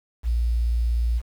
sine tone with quantisation, 58.27 Hz, A#1, in tune, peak -19 dBFS, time 0.23-1.22 s, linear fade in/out 50 ms, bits 8, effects none

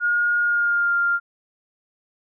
sine tone with pitch glide, 1430 to 1397.3 Hz, F6 to F6, +41 to 0 cents, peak -17 dBFS, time 0-1.2 s, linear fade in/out 50 ms, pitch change -41 cents, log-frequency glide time 0.4-0.94 s, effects none

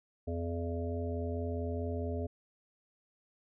harmonic tone with a mistuned harmonic, 84.6 Hz, E2, 45 cents sharp, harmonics 1 / 3 / 5 / 7 / 8, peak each -35 / -40 / -40 / -43 / -46 dBFS, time 0.27-2.27 s, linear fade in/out 10 ms, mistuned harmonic 1, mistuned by +15 cents, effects none

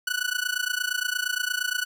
sawtooth tone with amplitude modulation, 1480 Hz, F#6, in tune, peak -18 dBFS, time 0.07-1.85 s, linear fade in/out 5 ms, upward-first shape sine, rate 28.6 Hz, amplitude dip 90%, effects none

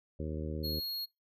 harmonic tone, 77.4 Hz, D#2, 9 cents flat, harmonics 1 / 2 / 3 / 4 / 5 / 6 / 7, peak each -38 / -41 / -43 / -44 / -45 / -46 / -46 dBFS, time 0.19-0.8 s, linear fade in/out 10 ms
square tone, 4300 Hz, C8, 47 cents sharp, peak -36 dBFS, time 0.63-1.06 s, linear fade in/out 20 ms
effects noise-tail reverb RT60 0.2 s tail -20 dB re dry

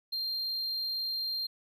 triangle tone, 4186 Hz, C8, in tune, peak -30 dBFS, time 0.12-1.47 s, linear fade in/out 10 ms, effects none

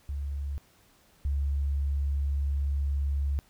sine tone pair in turn, 70.6 / 70.24 Hz, C#2 / C#2, +32 / +23 cents, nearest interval unison, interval 9 cents, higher first, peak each -30 / -25 dBFS, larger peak second, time 0.09-0.58 / 1.25-3.39 s, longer second, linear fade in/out 0 ms, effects pink hiss -62 dBFS RMS until 3.49 s

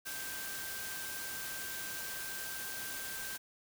sine tone in noise, 1568 Hz, G6, in tune, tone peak -45 dBFS, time 0.05-3.38 s, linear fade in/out 20 ms, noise white, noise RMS -42 dBFS, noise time 0.05-3.38 s, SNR -6 dB, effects none

